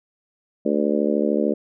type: harmonic tone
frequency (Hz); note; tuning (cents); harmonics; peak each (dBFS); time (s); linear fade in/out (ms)
73.42; D2; 0; 3 / 4 / 5 / 6 / 7 / 8; -23 / -24 / -25 / -26 / -26 / -27; 0.65-1.54; 10
effects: none